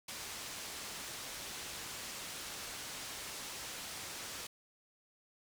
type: low-pass noise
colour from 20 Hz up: white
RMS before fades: -45 dBFS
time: 0.08-4.47 s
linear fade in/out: 5 ms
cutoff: 7800 Hz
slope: 12 dB/octave
effects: none